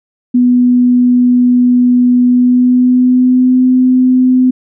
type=tone with pitch glide; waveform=sine; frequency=246.9 to 254.6 Hz; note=B3 to C4; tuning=0 to -47 cents; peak=-5 dBFS; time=0.34-4.51 s; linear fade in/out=10 ms; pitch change=+53 cents; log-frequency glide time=2.25-3.63 s; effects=none